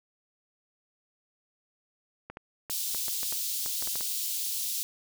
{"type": "clicks", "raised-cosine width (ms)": 0.5, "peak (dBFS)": -25, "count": 12, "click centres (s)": [2.3, 2.371, 2.698, 2.947, 3.082, 3.231, 3.325, 3.661, 3.824, 3.874, 3.956, 4.009]}
{"type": "high-pass noise", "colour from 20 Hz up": "white", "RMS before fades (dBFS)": -32, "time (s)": [2.7, 4.83], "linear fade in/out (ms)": 0, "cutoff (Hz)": 3400, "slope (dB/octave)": 24}
{"effects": []}